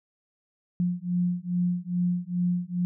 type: beating tone pair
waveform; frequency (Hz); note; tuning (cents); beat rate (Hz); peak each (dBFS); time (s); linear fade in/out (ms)
sine; 176.2 / 178.6; F3 / F3; +16 / +39; 2.4; -27; 0.8-2.85; 0
effects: none